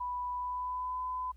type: tone with pitch glide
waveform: sine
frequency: 987.8 to 1009.1 Hz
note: B5 to B5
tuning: 0 to +37 cents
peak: -33 dBFS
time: 0-1.32 s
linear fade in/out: 10 ms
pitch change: +37 cents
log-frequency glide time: 0.32-1.01 s
effects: added 60 Hz sine -52 dBFS peak until 1.36 s + pink hiss -75 dBFS RMS until 1.36 s